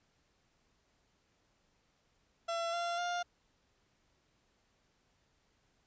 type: tone with pitch steps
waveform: 30% pulse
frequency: 674 / 688.6 / 703.4 Hz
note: E5 / F5 / F5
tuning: +38 / -25 / +12 cents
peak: -31 dBFS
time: 2.48-3.23 s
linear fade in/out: 10 ms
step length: 250 ms
effects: pink hiss -74 dBFS RMS until 5.86 s + resampled to 16000 Hz